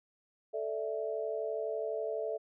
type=chord; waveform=sine; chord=A suspended fourth; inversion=none; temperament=equal; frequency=440 / 587.3 / 659.3 Hz; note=A4 / D5 / E5; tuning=0 / 0 / 0 cents; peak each=-36 / -39 / -37 dBFS; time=0.53-2.38 s; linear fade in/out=20 ms; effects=none